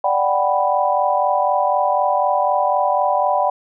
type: chord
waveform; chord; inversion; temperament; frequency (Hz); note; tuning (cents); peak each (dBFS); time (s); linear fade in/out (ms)
sine; G major seventh; second; equal; 587.3 / 740 / 784 / 987.8; D5 / F#5 / G5 / B5; 0 / 0 / 0 / 0; -20; 0.04-3.5; 5
effects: none